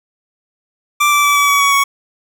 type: tone with pitch steps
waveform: 25% pulse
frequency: 1174.7 / 1164.6 / 1154.5 / 1144.6 / 1134.7 / 1124.9 / 1115.2 Hz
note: D6 / D6 / D6 / D6 / C#6 / C#6 / C#6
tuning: 0 / -15 / -30 / -45 / +40 / +25 / +10 cents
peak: -6 dBFS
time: 1-1.84 s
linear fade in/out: 10 ms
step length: 120 ms
effects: none